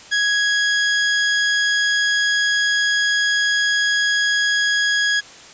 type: tone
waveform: sawtooth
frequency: 1661.2 Hz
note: G#6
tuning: in tune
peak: -12 dBFS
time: 0.11-5.21 s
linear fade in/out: 20 ms
effects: white hiss -41 dBFS RMS until 5.53 s + resampled to 16000 Hz